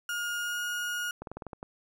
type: tone with pitch glide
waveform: 35% pulse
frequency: 1426 to 1436.7 Hz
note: F6 to F6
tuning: +36 to +49 cents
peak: -29 dBFS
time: 0.09-1.11 s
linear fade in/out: 2 ms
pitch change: +13 cents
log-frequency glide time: 0.38-0.61 s
type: clicks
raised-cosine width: 1 ms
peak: -25 dBFS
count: 8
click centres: 1.22 / 1.272 / 1.316 / 1.37 / 1.422 / 1.467 / 1.532 / 1.629 s
effects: none